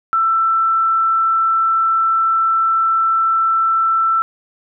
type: tone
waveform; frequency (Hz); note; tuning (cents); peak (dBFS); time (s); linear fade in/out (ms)
sine; 1333; E6; +19; -12; 0.13-4.22; 0
effects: none